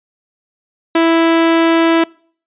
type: tone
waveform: sawtooth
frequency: 330 Hz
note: E4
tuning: 2 cents sharp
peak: -5 dBFS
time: 0.95-2.04 s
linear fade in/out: 5 ms
effects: noise-tail reverb RT60 0.5 s tail -25 dB re dry + resampled to 8000 Hz